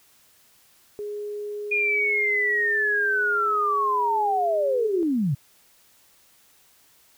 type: tone with pitch glide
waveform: sine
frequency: 415.3 to 409.8 Hz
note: G#4 to G#4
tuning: 0 to -23 cents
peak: -29 dBFS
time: 0.99-5.03 s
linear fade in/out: 0 ms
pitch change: -23 cents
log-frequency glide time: 4.22-4.62 s
type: linear sweep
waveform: sine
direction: down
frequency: 2448 to 123.47 Hz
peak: -20 dBFS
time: 1.71-5.35 s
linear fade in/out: 10 ms
effects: white hiss -58 dBFS RMS until 7.17 s